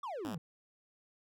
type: exponential sweep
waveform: triangle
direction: down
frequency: 1199 to 146.83 Hz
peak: -36 dBFS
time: 0.03-0.38 s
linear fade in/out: 5 ms
type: tone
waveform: 5% pulse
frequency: 106.3 Hz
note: G#2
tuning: 41 cents sharp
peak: -31 dBFS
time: 0.25-0.35 s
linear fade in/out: 0 ms
effects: none